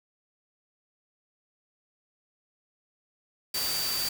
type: tone in noise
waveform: sine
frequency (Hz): 4630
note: D8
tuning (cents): -25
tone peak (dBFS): -30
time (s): 3.54-4.09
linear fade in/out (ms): 5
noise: white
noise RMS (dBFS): -32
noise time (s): 3.54-4.09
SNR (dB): -1
effects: none